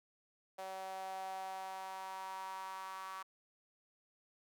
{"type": "tone with high-pass filter sweep", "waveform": "sawtooth", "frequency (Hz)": 190, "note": "F#3", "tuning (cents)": 46, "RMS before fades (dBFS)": -45, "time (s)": [0.58, 3.23], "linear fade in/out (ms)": 10, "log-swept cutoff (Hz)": [660, 1100], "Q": 5.9, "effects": []}